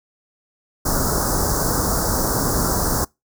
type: band-stop noise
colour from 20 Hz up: pink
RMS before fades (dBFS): -20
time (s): 0.85-3.05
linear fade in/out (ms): 10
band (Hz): 1500 to 4900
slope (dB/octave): 48
effects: noise-tail reverb RT60 0.2 s tail -25 dB re dry